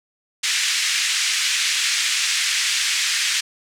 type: band-pass noise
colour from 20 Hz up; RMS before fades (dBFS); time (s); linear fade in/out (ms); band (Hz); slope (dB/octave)
pink; -21; 0.43-3.41; 10; 1900 to 8100; 24
effects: none